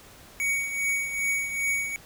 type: tone with tremolo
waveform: square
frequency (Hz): 2243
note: C#7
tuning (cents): +20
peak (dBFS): -23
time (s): 0.4-1.96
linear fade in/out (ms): 0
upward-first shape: triangle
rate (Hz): 2.5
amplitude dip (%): 65
effects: pink hiss -50 dBFS RMS until 2.05 s